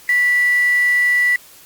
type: tone with quantisation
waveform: sine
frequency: 1965 Hz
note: B6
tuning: 9 cents flat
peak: -12 dBFS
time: 0.09-1.36 s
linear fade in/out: 2 ms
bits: 5
effects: white hiss -44 dBFS RMS until 1.65 s + Opus 48 kbps